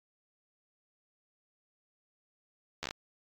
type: slowing click train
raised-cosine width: 0.2 ms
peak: -18 dBFS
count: 6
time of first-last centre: 2.83-2.909 s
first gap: 12 ms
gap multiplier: 1.14
effects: AAC 64 kbps

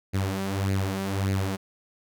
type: tone with flanger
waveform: sawtooth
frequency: 97 Hz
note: G2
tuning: 18 cents flat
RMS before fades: -27 dBFS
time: 0.13-1.57 s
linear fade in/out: 20 ms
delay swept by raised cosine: 0.44 to 5.14 ms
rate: 1.7 Hz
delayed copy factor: +0.65
effects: none

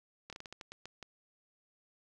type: slowing click train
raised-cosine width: 0.2 ms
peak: -28 dBFS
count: 10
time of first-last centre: 0.3-1.027 s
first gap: 27 ms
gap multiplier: 1.26
effects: none

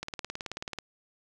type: click train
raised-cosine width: 0.2 ms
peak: -18 dBFS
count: 15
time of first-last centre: 0.03-0.787 s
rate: 18.5 Hz
effects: none

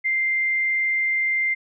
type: tone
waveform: sine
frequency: 2093 Hz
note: C7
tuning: in tune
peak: -19 dBFS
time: 0.04-1.55 s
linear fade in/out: 20 ms
effects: none

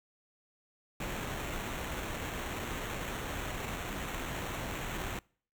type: noise with sample-and-hold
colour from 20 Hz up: pink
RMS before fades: -38 dBFS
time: 1-5.19 s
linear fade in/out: 2 ms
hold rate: 4900 Hz
effects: noise-tail reverb RT60 0.5 s tail -26 dB re dry

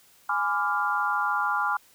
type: chord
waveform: sine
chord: G# diminished seventh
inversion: none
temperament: equal with one note detuned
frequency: 830.6 / 1008.5 / 1174.7 / 1396.9 Hz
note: G#5 / B5 / D6 / F6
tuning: 0 / +36 / 0 / 0 cents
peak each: -29 / -30 / -29 / -27 dBFS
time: 0.29-1.77 s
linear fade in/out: 5 ms
effects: white hiss -58 dBFS RMS until 1.94 s

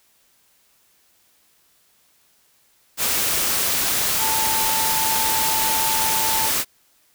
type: tone in noise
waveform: sine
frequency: 886 Hz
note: A5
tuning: 12 cents sharp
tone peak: -24 dBFS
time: 4.18-6.51 s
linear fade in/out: 50 ms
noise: white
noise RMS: -21 dBFS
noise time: 2.97-6.65 s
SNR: -6 dB
effects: white hiss -60 dBFS RMS until 7.14 s

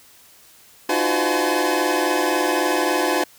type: tone cluster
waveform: 25% pulse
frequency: 303.6 / 343.7 / 367.4 / 509 / 850 Hz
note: D#4 / F4 / F#4 / C5 / G#5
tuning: -42 / -28 / -12 / -48 / +40 cents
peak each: -21 dBFS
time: 0.89-3.24 s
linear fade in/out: 5 ms
effects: white hiss -50 dBFS RMS until 3.38 s

